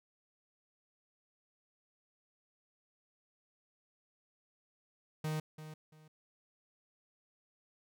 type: tone with echo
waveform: 45% pulse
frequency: 155 Hz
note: D#3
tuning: 6 cents flat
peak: -34 dBFS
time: 5.24-5.4 s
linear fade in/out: 5 ms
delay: 340 ms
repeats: 2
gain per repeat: -12 dB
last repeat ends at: 6.08 s
effects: none